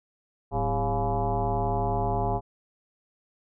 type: tone with frequency modulation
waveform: sine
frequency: 404.5 Hz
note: G#4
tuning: 46 cents flat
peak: -23 dBFS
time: 0.51-2.41 s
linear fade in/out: 50 ms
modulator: 148 Hz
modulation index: 3.4
effects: none